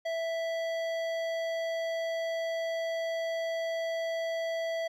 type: tone with hard clipping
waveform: sine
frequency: 659.3 Hz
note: E5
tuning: in tune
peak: -32 dBFS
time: 0.05-4.88 s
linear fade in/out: 10 ms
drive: 13 dB
effects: none